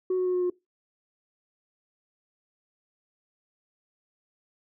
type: tone with pitch steps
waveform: sine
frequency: 370 / 367 / 364.1 / 361.1 / 358.2 Hz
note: F#4 / F#4 / F#4 / F#4 / F4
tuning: 0 / -14 / -28 / -42 / +44 cents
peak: -21 dBFS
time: 0.1-0.5 s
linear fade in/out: 5 ms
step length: 80 ms
effects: noise-tail reverb RT60 0.2 s tail -22 dB re dry + tanh soft clip ceiling -21 dBFS